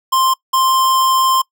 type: tone pair in turn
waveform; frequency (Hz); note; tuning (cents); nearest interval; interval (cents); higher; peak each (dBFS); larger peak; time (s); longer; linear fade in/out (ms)
square; 1049 / 1049; C6 / C6; +4 / +4; unison; 0; neither; -12; neither; 0.12-0.34 / 0.53-1.42; second; 10
effects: noise-tail reverb RT60 0.1 s tail -22 dB re dry